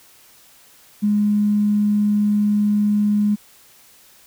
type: tone with tanh clipping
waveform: triangle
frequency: 207.7 Hz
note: G#3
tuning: in tune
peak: -14 dBFS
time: 1.02-3.36 s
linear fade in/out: 20 ms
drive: 3 dB
effects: white hiss -50 dBFS RMS until 4.26 s